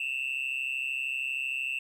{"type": "tone with amplitude modulation", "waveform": "triangle", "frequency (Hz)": 2681, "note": "E7", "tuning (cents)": 29, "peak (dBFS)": -23, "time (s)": [0, 1.79], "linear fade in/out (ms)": 5, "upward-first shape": "sine", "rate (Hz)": 133, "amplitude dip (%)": 90, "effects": ["tanh soft clip ceiling -23 dBFS"]}